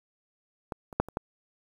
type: clicks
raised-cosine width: 1 ms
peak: -19 / -28 / -8 / -27 / -15 dBFS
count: 5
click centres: 0.722 / 0.928 / 1 / 1.086 / 1.171 s
effects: 8-bit